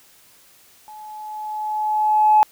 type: tone with level ramp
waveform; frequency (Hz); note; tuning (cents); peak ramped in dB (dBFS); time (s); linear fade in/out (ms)
sine; 854; G#5; +48; -37 to -8; 0.88-2.43; 0
effects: tanh soft clip ceiling -4 dBFS + white hiss -52 dBFS RMS until 2.51 s